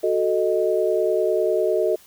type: chord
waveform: sine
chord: D# diminished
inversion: first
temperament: equal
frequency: 370 / 440 / 622.3 Hz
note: F#4 / A4 / D#5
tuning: 0 / 0 / 0 cents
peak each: -22 dBFS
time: 0.03-1.96 s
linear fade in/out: 10 ms
effects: white hiss -51 dBFS RMS until 2.06 s